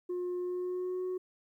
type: tone with pitch glide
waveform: sine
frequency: 357.9 to 367.7 Hz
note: F4 to F#4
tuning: +42 to -11 cents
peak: -30 dBFS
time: 0.09-1.18 s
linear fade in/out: 10 ms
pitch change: +47 cents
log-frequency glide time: 0.39-1.05 s
effects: tanh soft clip ceiling -31 dBFS + 12-bit